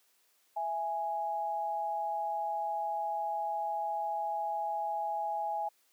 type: tone pair together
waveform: sine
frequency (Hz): 664.1 / 830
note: E5 / G#5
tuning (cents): +13 / -1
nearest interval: major third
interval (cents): 386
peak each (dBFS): -38 / -32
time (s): 0.56-5.69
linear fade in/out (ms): 10
effects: white hiss -70 dBFS RMS until 5.92 s + high-pass 300 Hz 12 dB/octave